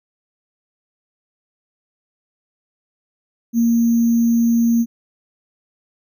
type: tone with sample-and-hold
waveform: sine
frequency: 232.6 Hz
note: A#3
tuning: 4 cents flat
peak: -12 dBFS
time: 3.53-4.86 s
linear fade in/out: 50 ms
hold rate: 6300 Hz
effects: none